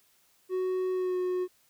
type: tone with pitch glide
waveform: triangle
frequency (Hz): 370.7 to 364.3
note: F#4 to F#4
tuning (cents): +3 to -27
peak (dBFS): -25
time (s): 0.49-1.48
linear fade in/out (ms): 50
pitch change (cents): -30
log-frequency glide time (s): 0.92-1.17
effects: white hiss -66 dBFS RMS until 1.69 s